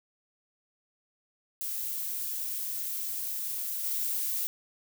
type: noise with level steps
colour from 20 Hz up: violet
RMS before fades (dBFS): -34 / -31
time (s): 1.61-4.47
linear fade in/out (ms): 0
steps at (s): 3.84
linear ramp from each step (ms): 5
effects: none